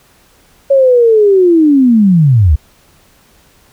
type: linear sweep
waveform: sine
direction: down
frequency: 557 to 65.41 Hz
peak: -4 dBFS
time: 0.7-2.56 s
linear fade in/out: 10 ms
effects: pink hiss -48 dBFS RMS until 3.72 s